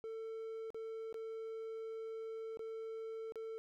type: tone with dropouts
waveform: triangle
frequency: 446.7 Hz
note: A4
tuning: 26 cents sharp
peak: -40 dBFS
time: 0.04-3.58 s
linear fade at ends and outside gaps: 0 ms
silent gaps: 0.704-0.745 / 1.127-1.143 / 2.572-2.593 / 3.322-3.357 s
effects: none